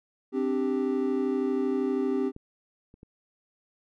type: chord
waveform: triangle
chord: C suspended second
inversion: none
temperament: just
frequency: 261.6 / 294.3 / 392.4 Hz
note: C4 / D4 / G4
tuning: 0 / +4 / +2 cents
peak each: -26 / -30 / -26 dBFS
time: 0.32-2.32 s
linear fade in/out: 50 ms
type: clicks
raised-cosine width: 3 ms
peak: -29 / -39 / -34 dBFS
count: 3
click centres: 2.364 / 2.941 / 3.031 s
effects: none